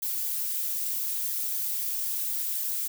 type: noise with flanger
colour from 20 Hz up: violet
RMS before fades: -30 dBFS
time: 0.02-2.88 s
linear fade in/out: 10 ms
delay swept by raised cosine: 0.71 to 4.01 ms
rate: 3.9 Hz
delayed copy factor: -0.6
effects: none

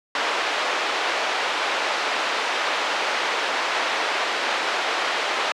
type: band-pass noise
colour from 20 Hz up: pink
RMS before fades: -24 dBFS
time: 0.15-5.52 s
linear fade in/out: 2 ms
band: 610 to 3500 Hz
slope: 12 dB/octave
effects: high-pass 300 Hz 12 dB/octave + low-pass 8000 Hz 12 dB/octave

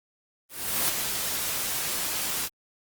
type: noise with ADSR envelope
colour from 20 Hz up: white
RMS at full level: -23 dBFS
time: 0.49-2.49 s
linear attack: 390 ms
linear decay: 24 ms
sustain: -6 dB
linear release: 40 ms
effects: Opus 24 kbps

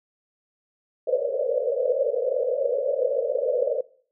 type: band-pass noise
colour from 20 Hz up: pink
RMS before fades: -24 dBFS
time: 1.07-3.81 s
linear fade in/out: 5 ms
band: 470 to 590 Hz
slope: 96 dB/octave
effects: noise-tail reverb RT60 0.5 s tail -20 dB re dry

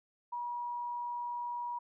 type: tone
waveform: sine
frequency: 962 Hz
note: B5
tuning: 46 cents flat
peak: -35 dBFS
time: 0.32-1.79 s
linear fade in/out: 10 ms
effects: none

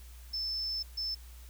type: tone bursts at uneven times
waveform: sine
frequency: 5274 Hz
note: E8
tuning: in tune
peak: -32 dBFS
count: 2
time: 0.33-0.83 / 0.97-1.15 s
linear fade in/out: 10 ms
effects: added 60 Hz sine -47 dBFS peak until 1.49 s + white hiss -58 dBFS RMS until 1.49 s

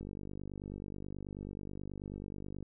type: click train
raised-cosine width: 3 ms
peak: -30 dBFS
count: 130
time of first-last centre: 0.01-2.627 s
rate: 49.3 Hz
effects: none

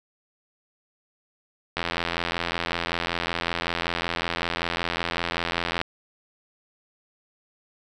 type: click train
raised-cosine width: 0.3 ms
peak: -9 dBFS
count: 346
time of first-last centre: 1.77-5.815 s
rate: 85.3 Hz
effects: none

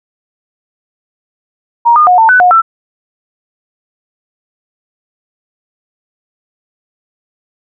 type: tone with pitch steps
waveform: sine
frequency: 941 / 1219 / 724 / 895 / 1498 / 721 / 1335 Hz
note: A#5 / D#6 / F#5 / A5 / F#6 / F#5 / E6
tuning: +16 / -36 / -38 / +29 / +21 / -45 / +22 cents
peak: -3 dBFS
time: 1.85-2.62 s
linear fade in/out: 20 ms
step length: 110 ms
effects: none

